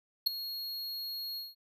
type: tone with ADSR envelope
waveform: square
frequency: 4300 Hz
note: C8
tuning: 47 cents sharp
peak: -21 dBFS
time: 0.26-1.55 s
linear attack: 12 ms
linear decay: 5 ms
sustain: -16 dB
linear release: 180 ms
effects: none